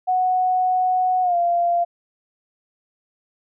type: tone with pitch glide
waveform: sine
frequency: 738 to 692.6 Hz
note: F#5 to F5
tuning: -5 to -15 cents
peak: -16 dBFS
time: 0.07-1.85 s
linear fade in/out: 20 ms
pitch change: -110 cents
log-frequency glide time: 1.22-1.36 s
effects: none